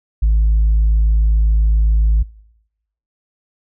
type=tone; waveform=sine; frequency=53.7 Hz; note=A1; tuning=41 cents flat; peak=-8 dBFS; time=0.22-2.23 s; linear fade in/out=10 ms; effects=noise-tail reverb RT60 0.9 s tail -25 dB re dry + tanh soft clip ceiling -8 dBFS